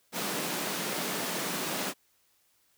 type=high-pass noise; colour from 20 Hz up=pink; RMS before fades=-33 dBFS; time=0.12-1.94 s; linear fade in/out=50 ms; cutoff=160 Hz; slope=48 dB/octave; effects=white hiss -69 dBFS RMS until 2.77 s